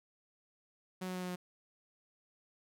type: tone with pitch steps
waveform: sawtooth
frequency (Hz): 185 / 183.72 / 182.45 / 181.19 / 179.94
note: F#3 / F#3 / F#3 / F#3 / F#3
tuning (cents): 0 / -12 / -24 / -36 / -48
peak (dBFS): -34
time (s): 1.01-1.36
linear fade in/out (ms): 10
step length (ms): 70
effects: none